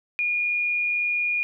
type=tone with amplitude modulation; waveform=sine; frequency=2434 Hz; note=D#7; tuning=39 cents flat; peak=-20 dBFS; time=0.19-1.43 s; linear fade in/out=0 ms; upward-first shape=sine; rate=100 Hz; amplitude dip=30%; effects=none